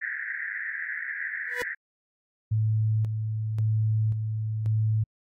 pink band-pass noise, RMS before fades -33 dBFS, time 0.01-1.75 s, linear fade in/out 20 ms, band 1600 to 2000 Hz, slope 96 dB/octave
sawtooth tone with exponential growth, 490 Hz, B4, 14 cents flat, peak -21 dBFS, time 1.47-1.62 s, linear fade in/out 0 ms, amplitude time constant 32 ms
sine tone with tremolo, 109.1 Hz, A2, 14 cents flat, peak -21 dBFS, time 2.51-5.04 s, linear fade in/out 10 ms, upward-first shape square, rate 0.93 Hz, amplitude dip 45%
effects AAC 48 kbps

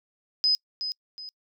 sine tone with echo, 5030 Hz, D#8, 18 cents sharp, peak -19 dBFS, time 0.44-0.55 s, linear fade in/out 0 ms, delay 370 ms, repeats 2, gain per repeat -9 dB, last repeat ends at 1.29 s, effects noise-tail reverb RT60 0.1 s tail -26 dB re dry

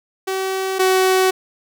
sawtooth tone pair in turn, 381.3 / 375.6 Hz, G4 / F#4, -48 / +26 cents, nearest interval unison, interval 26 cents, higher first, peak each -16 / -9 dBFS, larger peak second, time 0.27-0.79 / 0.79-1.31 s, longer neither, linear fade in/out 10 ms, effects none

